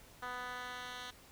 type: tone with band-pass filter sweep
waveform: 10% pulse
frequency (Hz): 248.2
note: B3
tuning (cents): +9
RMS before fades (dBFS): -44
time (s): 0.22-1.11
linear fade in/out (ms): 10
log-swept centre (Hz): 1400 to 3100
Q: 1.2
effects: pink hiss -59 dBFS RMS until 1.31 s